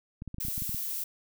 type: clicks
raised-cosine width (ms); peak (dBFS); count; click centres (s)
5; -26; 10; 0.221 / 0.277 / 0.344 / 0.384 / 0.45 / 0.484 / 0.579 / 0.621 / 0.694 / 0.746
type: noise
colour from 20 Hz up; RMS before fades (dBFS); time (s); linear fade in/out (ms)
violet; -34; 0.4-1.04; 5
effects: none